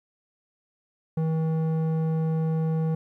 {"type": "tone with low-pass filter", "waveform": "square", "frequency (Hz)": 160.2, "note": "E3", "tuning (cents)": -49, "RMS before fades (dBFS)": -25, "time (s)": [1.17, 2.95], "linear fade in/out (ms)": 5, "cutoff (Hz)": 640, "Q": 0.65, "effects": ["11-bit"]}